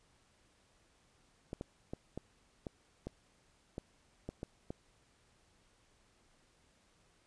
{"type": "clicks", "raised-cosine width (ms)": 2, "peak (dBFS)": -27, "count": 10, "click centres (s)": [1.531, 1.611, 1.935, 2.176, 2.668, 3.07, 3.781, 4.29, 4.431, 4.705], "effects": ["pink hiss -70 dBFS RMS until 7.26 s", "resampled to 22050 Hz"]}